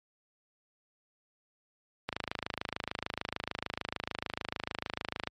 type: click train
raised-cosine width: 0.3 ms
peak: -16 dBFS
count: 86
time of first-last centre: 2.09-5.274 s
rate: 26.7 Hz
effects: high-pass 60 Hz 12 dB/octave + MP3 64 kbps